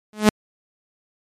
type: tone with exponential growth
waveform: sawtooth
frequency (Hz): 212.6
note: G#3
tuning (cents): +41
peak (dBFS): -3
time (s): 0.13-0.29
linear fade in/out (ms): 0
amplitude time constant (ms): 34
effects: low-pass 12000 Hz 12 dB/octave + MP3 64 kbps